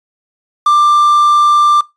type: tone with quantisation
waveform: triangle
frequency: 1185 Hz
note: D6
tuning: 15 cents sharp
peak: -4 dBFS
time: 0.66-1.81 s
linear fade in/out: 5 ms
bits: 5
effects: noise-tail reverb RT60 0.2 s tail -20 dB re dry + resampled to 22050 Hz